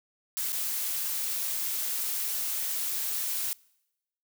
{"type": "noise with dropouts", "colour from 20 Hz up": "blue", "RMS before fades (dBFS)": -31, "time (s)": [0.37, 3.53], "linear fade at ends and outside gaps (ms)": 0, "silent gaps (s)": [0.521, 0.529], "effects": ["noise-tail reverb RT60 0.9 s tail -25 dB re dry"]}